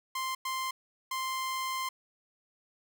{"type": "tone bursts at uneven times", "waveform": "sawtooth", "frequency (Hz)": 1046.5, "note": "C6", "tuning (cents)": 0, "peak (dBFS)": -28, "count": 3, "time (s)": [[0.15, 0.35], [0.45, 0.71], [1.11, 1.89]], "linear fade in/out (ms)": 5, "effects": []}